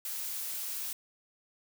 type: noise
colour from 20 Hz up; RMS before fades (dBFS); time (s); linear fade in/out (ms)
blue; -37; 0.05-0.93; 2
effects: none